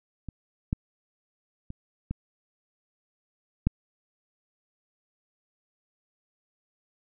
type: clicks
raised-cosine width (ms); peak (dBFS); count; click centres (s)
5; -24 / -13 / -25 / -18 / -9; 5; 0.287 / 0.729 / 1.704 / 2.11 / 3.67
effects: none